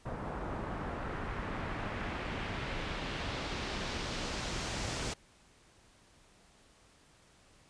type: noise with low-pass filter sweep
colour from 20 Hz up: pink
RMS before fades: -38 dBFS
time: 0.05-5.14 s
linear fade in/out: 10 ms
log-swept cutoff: 1000 to 7400 Hz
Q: 1.1
effects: pink hiss -63 dBFS RMS until 7.69 s + resampled to 22050 Hz